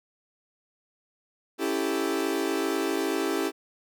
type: chord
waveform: 40% pulse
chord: A dominant seventh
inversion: first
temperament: equal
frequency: 277.2 / 329.6 / 392 / 440 Hz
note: C#4 / E4 / G4 / A4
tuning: 0 / 0 / 0 / 0 cents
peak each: -31 / -29 / -29 / -33 dBFS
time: 1.58-3.52 s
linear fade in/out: 50 ms
effects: none